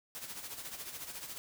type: noise with tremolo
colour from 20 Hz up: white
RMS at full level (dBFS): -42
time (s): 0.15-1.38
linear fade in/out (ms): 0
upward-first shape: sine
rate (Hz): 14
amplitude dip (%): 60
effects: none